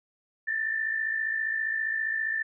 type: tone pair together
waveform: sine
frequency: 1770 / 1825 Hz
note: A6 / A#6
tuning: +10 / -37 cents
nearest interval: minor second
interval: 53 cents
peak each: -27 / -34 dBFS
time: 0.47-2.43 s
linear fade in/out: 10 ms
effects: none